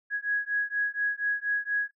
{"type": "beating tone pair", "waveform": "sine", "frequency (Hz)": [1661.2, 1665.4], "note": ["G#6", "G#6"], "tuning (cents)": [0, 4], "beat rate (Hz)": 4.2, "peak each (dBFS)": -29, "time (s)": [0.1, 1.91], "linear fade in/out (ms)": 50, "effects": ["noise-tail reverb RT60 0.1 s tail -24 dB re dry"]}